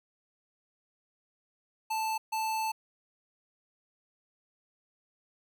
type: tone bursts at uneven times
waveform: square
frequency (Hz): 880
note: A5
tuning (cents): 0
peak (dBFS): -30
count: 2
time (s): 1.9-2.18 / 2.32-2.72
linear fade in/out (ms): 10
effects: none